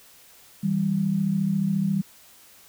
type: tone pair together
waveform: sine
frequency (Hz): 161.69 / 196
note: E3 / G3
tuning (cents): -33 / 0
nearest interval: minor third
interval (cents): 333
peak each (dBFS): -26 / -22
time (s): 0.63-2.02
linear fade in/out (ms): 10
effects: white hiss -52 dBFS RMS until 2.68 s